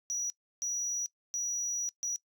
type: tone bursts at uneven times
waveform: sine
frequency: 5830 Hz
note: F#8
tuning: 26 cents flat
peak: -28 dBFS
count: 4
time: 0.1-0.3 / 0.62-1.06 / 1.34-1.89 / 2.03-2.16 s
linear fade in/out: 0 ms
effects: noise-tail reverb RT60 0.1 s tail -24 dB re dry + tanh soft clip ceiling -30 dBFS